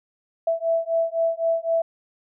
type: beating tone pair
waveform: sine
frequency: 659.3 / 663.2 Hz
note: E5 / E5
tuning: 0 / +10 cents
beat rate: 3.9 Hz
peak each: -23 dBFS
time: 0.47-1.82 s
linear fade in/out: 5 ms
effects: none